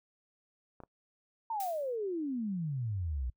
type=clicks; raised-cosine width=1 ms; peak=-34 dBFS; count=2; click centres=0.803 / 0.836 s
type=exponential sweep; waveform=sine; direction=down; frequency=932.3 to 58.27 Hz; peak=-32 dBFS; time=1.5-3.3 s; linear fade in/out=5 ms
type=noise with exponential decay; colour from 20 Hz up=blue; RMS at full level=-41 dBFS; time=1.6-1.96 s; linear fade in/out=2 ms; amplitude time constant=77 ms
effects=noise-tail reverb RT60 0.1 s tail -25 dB re dry